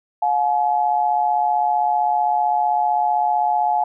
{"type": "tone pair together", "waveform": "sine", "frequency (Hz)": [716.4, 852], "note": ["F5", "G#5"], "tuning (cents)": [44, 44], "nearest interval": "minor third", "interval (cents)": 300, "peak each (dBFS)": [-19, -18], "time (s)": [0.22, 3.84], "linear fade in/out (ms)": 5, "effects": []}